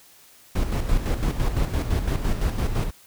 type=noise with tremolo; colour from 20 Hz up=brown; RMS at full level=-21 dBFS; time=0.55-2.91 s; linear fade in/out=10 ms; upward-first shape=square; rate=5.9 Hz; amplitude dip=55%; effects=white hiss -52 dBFS RMS until 3.06 s